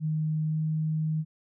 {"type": "tone with pitch glide", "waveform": "sine", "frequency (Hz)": [155.56, 156.55], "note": ["D#3", "D#3"], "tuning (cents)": [0, 11], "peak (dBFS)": -25, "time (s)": [0, 1.25], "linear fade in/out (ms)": 50, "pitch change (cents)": 11, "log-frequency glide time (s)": [0.48, 0.57], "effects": []}